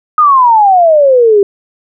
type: exponential sweep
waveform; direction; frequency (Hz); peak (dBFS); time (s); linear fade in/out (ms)
sine; down; 1260 to 391.1; -3; 0.18-1.43; 2
effects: none